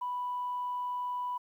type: tone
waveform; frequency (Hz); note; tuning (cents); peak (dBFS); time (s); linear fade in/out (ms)
sine; 987.8; B5; 0; -31; 0.01-1.38; 10
effects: tanh soft clip ceiling -27 dBFS + 11-bit